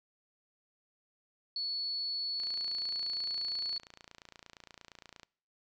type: tone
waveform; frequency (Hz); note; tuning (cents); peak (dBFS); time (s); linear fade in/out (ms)
sine; 4414; C#8; -8; -33; 1.56-3.78; 2
type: click train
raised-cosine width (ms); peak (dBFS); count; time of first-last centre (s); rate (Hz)
0.2; -32; 82; 2.4-5.232; 28.6
effects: noise-tail reverb RT60 0.6 s tail -25 dB re dry